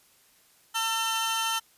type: tone cluster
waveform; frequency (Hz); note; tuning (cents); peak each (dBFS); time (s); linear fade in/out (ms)
sawtooth; 901 / 1345 / 3090; A5 / E6 / G7; +41 / +34 / -26; -27; 0.74-1.6; 20
effects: white hiss -61 dBFS RMS until 1.77 s + resampled to 32000 Hz